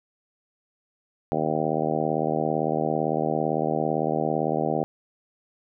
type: harmonic tone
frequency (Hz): 77.8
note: D#2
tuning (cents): 0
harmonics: 2 / 3 / 4 / 5 / 6 / 7 / 8 / 9 / 10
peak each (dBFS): -31 / -31 / -31 / -31 / -31 / -31 / -31 / -31 / -31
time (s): 1.32-4.84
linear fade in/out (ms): 0
effects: none